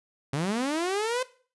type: linear sweep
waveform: sawtooth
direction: up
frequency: 130.81 to 519 Hz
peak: -22 dBFS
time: 0.33-1.23 s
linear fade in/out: 5 ms
effects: noise-tail reverb RT60 0.4 s tail -17 dB re dry + resampled to 24000 Hz